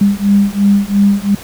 sine beating tone pair, 199.5 / 202.4 Hz, G3 / G#3, +31 / -44 cents, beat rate 2.9 Hz, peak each -11 dBFS, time 0.01-1.35 s, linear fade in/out 5 ms, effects pink hiss -32 dBFS RMS until 1.43 s

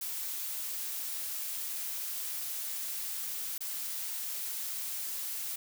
blue noise with dropouts, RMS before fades -37 dBFS, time 0.01-5.56 s, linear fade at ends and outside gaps 5 ms, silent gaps 3.58-3.606 s, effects none

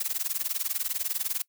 blue noise with tremolo, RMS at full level -26 dBFS, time 0-1.42 s, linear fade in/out 5 ms, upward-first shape triangle, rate 20 Hz, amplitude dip 100%, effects noise-tail reverb RT60 0.1 s tail -23 dB re dry

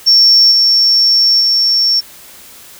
sine tone with level steps, 5460 Hz, F8, 40 cents flat, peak -3 / -6 / -8 dBFS, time 0.06-2.01 s, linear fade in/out 20 ms, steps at 0.51 / 1.4 s, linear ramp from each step 10 ms, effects tanh soft clip ceiling 0 dBFS + white hiss -37 dBFS RMS until 2.79 s

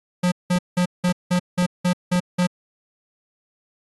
square tone bursts, 178.9 Hz, F3, 42 cents sharp, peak -17 dBFS, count 9, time 0.23-2.471 s, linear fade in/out 10 ms, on 89 ms, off 180 ms
click train, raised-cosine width 2 ms, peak -20 dBFS, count 4, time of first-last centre 0.56-2.156 s, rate 1.88 Hz
effects AAC 32 kbps

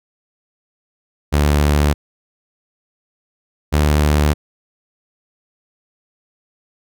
sawtooth tone pair in turn, 73.42 / 74.53 Hz, D2 / D2, 0 / +26 cents, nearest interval unison, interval 26 cents, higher second, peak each -8 dBFS, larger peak neither, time 1.32-1.94 / 3.72-4.34 s, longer neither, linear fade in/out 20 ms, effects none

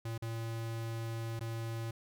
square tone with dropouts, 114.1 Hz, A#2, 37 cents flat, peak -37 dBFS, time 0.05-1.91 s, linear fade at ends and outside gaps 5 ms, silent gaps 0.179-0.221 / 1.394-1.408 s, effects none

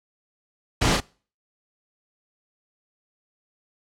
pink noise with echo, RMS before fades -21 dBFS, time 0.81-0.97 s, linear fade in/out 10 ms, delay 35 ms, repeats 1, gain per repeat -3 dB, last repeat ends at 1.005 s, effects noise-tail reverb RT60 0.4 s tail -24 dB re dry + low-pass 7000 Hz 12 dB/octave

